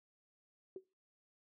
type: tone with exponential decay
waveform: sine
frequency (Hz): 377.4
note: F#4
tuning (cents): +34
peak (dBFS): -39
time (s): 0.76-0.84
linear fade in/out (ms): 2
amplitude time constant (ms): 17
effects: noise-tail reverb RT60 0.3 s tail -22 dB re dry